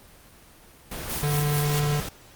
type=noise; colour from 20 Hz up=pink; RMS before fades=-34 dBFS; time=0.91-2.09 s; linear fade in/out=5 ms
type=noise with tremolo; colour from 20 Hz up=white; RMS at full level=-30 dBFS; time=1.09-1.8 s; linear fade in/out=5 ms; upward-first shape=sine; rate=4.6 Hz; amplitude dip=55%
type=tone; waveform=square; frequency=146.83 Hz; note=D3; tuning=in tune; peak=-23 dBFS; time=1.23-2 s; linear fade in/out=0 ms
effects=pink hiss -51 dBFS RMS until 2.35 s + Opus 24 kbps